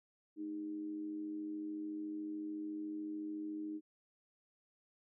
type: tone with amplitude modulation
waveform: sine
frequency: 309.9 Hz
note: D#4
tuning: 7 cents flat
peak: -37 dBFS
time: 0.36-3.81 s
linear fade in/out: 50 ms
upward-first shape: sine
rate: 93.8 Hz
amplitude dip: 50%
effects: none